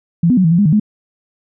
sine tone with pitch steps, 169 / 249.5 / 185.9 / 162.1 / 171 / 205.2 / 153.7 / 211.4 Hz, E3 / B3 / F#3 / E3 / F3 / G#3 / D#3 / G#3, +43 / +18 / +8 / -29 / -36 / -21 / -21 / +31 cents, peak -8 dBFS, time 0.23-0.798 s, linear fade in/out 5 ms, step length 71 ms, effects none

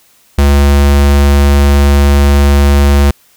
square tone, 70.8 Hz, C#2, 37 cents sharp, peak -5 dBFS, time 0.38-3.11 s, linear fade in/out 5 ms, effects white hiss -48 dBFS RMS until 3.36 s

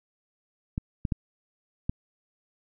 clicks, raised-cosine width 5 ms, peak -16 / -15 / -13 / -14 dBFS, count 4, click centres 0.779 / 1.052 / 1.122 / 1.895 s, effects none

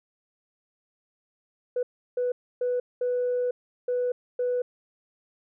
sine tone bursts at uneven times, 493.9 Hz, B4, in tune, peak -22 dBFS, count 6, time 1.76-1.83 / 2.17-2.32 / 2.61-2.8 / 3.01-3.51 / 3.88-4.12 / 4.39-4.62 s, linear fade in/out 5 ms, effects tanh soft clip ceiling -20 dBFS

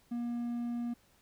triangle tone with hard clipping, 238.2 Hz, A#3, 38 cents sharp, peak -34 dBFS, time 0.11-0.94 s, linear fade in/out 10 ms, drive 6 dB, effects pink hiss -67 dBFS RMS until 1.21 s

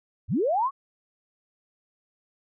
sine linear sweep, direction up, 61.74 to 1146 Hz, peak -21 dBFS, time 0.28-0.71 s, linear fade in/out 50 ms, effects none

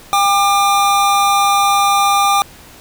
square tone pair together, 800 / 1196.9 Hz, G5 / D6, +35 / +32 cents, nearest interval perfect fifth, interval 697 cents, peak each -14 dBFS, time 0.13-2.42 s, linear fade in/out 0 ms, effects pink hiss -40 dBFS RMS until 2.8 s

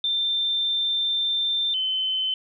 sine tone pair in turn, 3575 / 3057 Hz, A7 / G7, +27 / -44 cents, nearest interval minor third, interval 271 cents, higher first, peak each -21 / -22 dBFS, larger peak first, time 0.04-1.74 / 1.74-2.34 s, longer first, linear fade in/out 2 ms, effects none

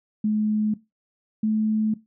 sine tone pair in turn, 213.4 / 216.5 Hz, G#3 / A3, +47 / -28 cents, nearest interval unison, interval 25 cents, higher second, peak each -19 dBFS, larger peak neither, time 0.24-0.74 / 1.43-1.94 s, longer second, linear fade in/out 5 ms, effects noise-tail reverb RT60 0.2 s tail -17 dB re dry

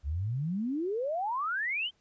sine exponential sweep, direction up, 65.5 to 3200 Hz, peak -29 dBFS, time 0.03-1.91 s, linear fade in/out 50 ms, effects pink hiss -71 dBFS RMS until 2 s + resampled to 16000 Hz

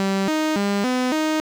sawtooth tone with pitch steps, 194.4 / 311.1 / 201.2 / 252.8 / 311.5 Hz, G3 / D#4 / G3 / B3 / D#4, -14 / 0 / +45 / +41 / +2 cents, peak -15 dBFS, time 0-1.4 s, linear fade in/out 0 ms, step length 280 ms, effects low-pass 7000 Hz 12 dB/octave + 7-bit

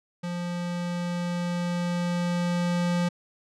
square tone with level ramp, 175 Hz, F3, 4 cents sharp, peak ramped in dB -30 to -23 dBFS, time 0.23-3.09 s, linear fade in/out 10 ms, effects low-pass 7000 Hz 12 dB/octave

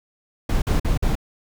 brown noise bursts, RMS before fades -19 dBFS, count 4, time 0.49-1.154 s, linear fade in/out 5 ms, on 130 ms, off 48 ms, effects none

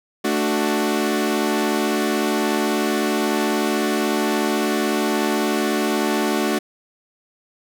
sawtooth chord, D major, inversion second, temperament equal, 220 / 293.7 / 370 Hz, A3 / D4 / F#4, 0 / 0 / 0 cents, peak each -19 dBFS, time 0.24-6.59 s, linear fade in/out 10 ms, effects none

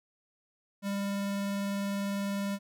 square tone with vibrato, 199.5 Hz, G3, 31 cents sharp, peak -31 dBFS, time 0.82-2.59 s, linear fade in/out 50 ms, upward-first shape sine, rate 20 Hz, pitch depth 14 cents each way, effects none

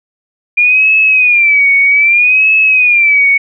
sine tone with vibrato, 2402 Hz, D7, 38 cents sharp, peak -5 dBFS, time 0.57-3.38 s, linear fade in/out 10 ms, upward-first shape sine, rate 0.63 Hz, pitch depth 130 cents each way, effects none

